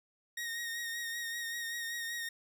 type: tone with vibrato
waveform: sawtooth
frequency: 1864.7 Hz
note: A#6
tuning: in tune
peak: -33 dBFS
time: 0.37-2.29 s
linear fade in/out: 5 ms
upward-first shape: sine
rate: 5.2 Hz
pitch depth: 29 cents each way
effects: none